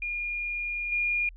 sine tone with level steps, 2423 Hz, D#7, 47 cents flat, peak -29 / -24 dBFS, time 0.02-1.29 s, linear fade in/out 2 ms, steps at 0.92 s, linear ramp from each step 2 ms, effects added 41 Hz sine -44 dBFS peak until 1.36 s

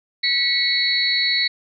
sine tone cluster, 1951 / 2208 / 3934 / 4355 Hz, B6 / C#7 / B7 / C#8, -22 / -7 / -7 / -31 cents, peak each -25 / -24 / -21 / -21 dBFS, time 0.23-1.48 s, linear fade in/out 10 ms, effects none

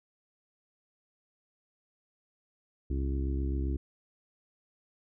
harmonic tone, 67.6 Hz, C#2, 43 cents flat, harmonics 1 / 2 / 3 / 4 / 5 / 6, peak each -29 / -40 / -46 / -39 / -40 / -47 dBFS, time 2.9-3.77 s, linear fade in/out 5 ms, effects none

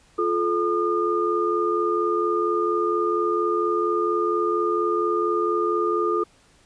sine tone cluster, 348.9 / 433.2 / 1215 Hz, F4 / A4 / D#6, -2 / -27 / -42 cents, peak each -24 dBFS, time 0.18-6.24 s, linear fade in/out 10 ms, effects pink hiss -57 dBFS RMS until 6.65 s + resampled to 22050 Hz

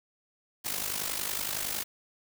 white noise with amplitude modulation, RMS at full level -30 dBFS, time 0.64-1.84 s, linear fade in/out 20 ms, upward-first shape sine, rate 50.8 Hz, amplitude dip 70%, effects none

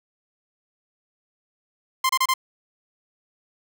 sawtooth tone bursts, 1046.5 Hz, C6, in tune, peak -14 dBFS, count 4, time 2.04-2.339 s, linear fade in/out 5 ms, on 53 ms, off 29 ms, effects none

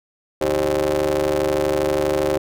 30% pulse ring-modulated tone, 72.5 Hz, D2, 22 cents flat, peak -12 dBFS, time 0.41-2.38 s, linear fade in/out 5 ms, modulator 459 Hz, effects none

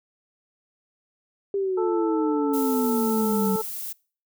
sine exponential sweep, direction down, 400.7 to 190.8 Hz, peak -22 dBFS, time 1.54-3.56 s, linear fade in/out 2 ms
harmonic tone, 440 Hz, A4, in tune, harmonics 1 / 2 / 3, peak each -25 / -31 / -35 dBFS, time 1.77-3.62 s, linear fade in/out 10 ms
violet noise, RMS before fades -33 dBFS, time 2.53-3.93 s, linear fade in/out 10 ms
effects noise-tail reverb RT60 0.4 s tail -24 dB re dry

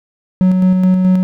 triangle tone with tremolo, 185 Hz, F#3, in tune, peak -5 dBFS, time 0.41-1.23 s, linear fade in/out 0 ms, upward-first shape square, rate 4.7 Hz, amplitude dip 30%, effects none

